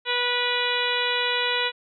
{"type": "harmonic tone", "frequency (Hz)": 489, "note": "B4", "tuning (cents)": -17, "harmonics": [1, 2, 3, 4, 5, 6, 7, 8], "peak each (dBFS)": [-30, -30, -30, -30, -30, -30, -30, -30], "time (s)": [0.05, 1.72], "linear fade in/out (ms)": 50, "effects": []}